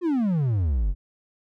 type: exponential sweep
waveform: triangle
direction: down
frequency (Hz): 370 to 41.63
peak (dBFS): -18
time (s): 0.01-0.95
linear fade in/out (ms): 50
effects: none